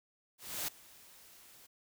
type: noise with ADSR envelope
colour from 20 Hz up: white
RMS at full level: -36 dBFS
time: 0.38-1.67 s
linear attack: 300 ms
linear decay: 6 ms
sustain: -22 dB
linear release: 13 ms
effects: none